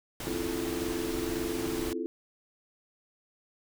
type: noise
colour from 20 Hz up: pink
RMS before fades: -38 dBFS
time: 0.2-1.93 s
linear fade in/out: 2 ms
type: chord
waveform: sine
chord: F major seventh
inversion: second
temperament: just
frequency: 261.9 / 327.4 / 349.2 / 436.5 Hz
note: C4 / E4 / F4 / A4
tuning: +2 / -12 / 0 / -14 cents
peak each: -38 / -35 / -36 / -37 dBFS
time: 0.27-2.06 s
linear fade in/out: 0 ms
effects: none